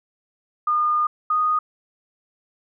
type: tone pair in turn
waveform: sine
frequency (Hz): 1217 / 1238.3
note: D#6 / D#6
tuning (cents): -39 / -9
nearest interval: unison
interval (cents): 30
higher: second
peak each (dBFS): -17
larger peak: neither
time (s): 0.67-1.07 / 1.3-1.59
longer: first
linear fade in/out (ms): 5
effects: none